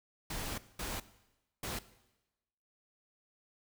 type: noise bursts at uneven times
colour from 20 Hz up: pink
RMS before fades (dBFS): -39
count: 3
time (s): 0.3-0.58 / 0.79-1 / 1.63-1.79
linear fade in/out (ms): 5
effects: noise-tail reverb RT60 1.0 s tail -17 dB re dry